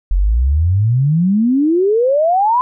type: exponential sweep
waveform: sine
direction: up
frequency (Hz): 42.57 to 1025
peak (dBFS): -10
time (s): 0.11-2.61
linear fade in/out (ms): 0
effects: none